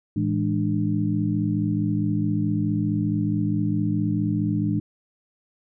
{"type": "tone cluster", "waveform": "sine", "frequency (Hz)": [109.7, 164.4, 209, 297.8], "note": ["A2", "E3", "G#3", "D4"], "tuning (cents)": [-5, -4, 11, 24], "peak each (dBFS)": -26, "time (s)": [0.16, 4.8], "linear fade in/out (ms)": 5, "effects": []}